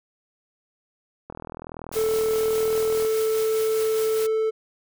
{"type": "click train", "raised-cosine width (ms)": 1, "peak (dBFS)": -22, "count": 72, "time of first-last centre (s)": [1.3, 3.049], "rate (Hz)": 40.6}
{"type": "noise with tremolo", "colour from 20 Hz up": "white", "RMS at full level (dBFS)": -34, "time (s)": [1.92, 4.27], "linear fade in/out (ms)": 10, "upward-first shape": "sine", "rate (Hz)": 4.9, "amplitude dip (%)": 30}
{"type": "tone", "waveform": "triangle", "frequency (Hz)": 440, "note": "A4", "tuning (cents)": 0, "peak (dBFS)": -18, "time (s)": [1.95, 4.51], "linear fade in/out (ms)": 20}
{"effects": []}